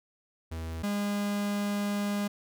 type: tone pair in turn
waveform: 45% pulse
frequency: 81.4 / 204.1 Hz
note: E2 / G#3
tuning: -21 / -30 cents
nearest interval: octave + major third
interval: 1591 cents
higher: second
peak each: -34 / -28 dBFS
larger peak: second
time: 0.51-0.83 / 0.83-2.28 s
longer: second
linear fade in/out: 10 ms
effects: none